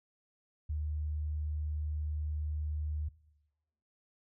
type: tone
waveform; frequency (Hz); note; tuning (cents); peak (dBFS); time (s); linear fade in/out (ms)
sine; 75.8; D#2; -45; -32; 0.69-3.09; 10
effects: noise-tail reverb RT60 1.0 s tail -21 dB re dry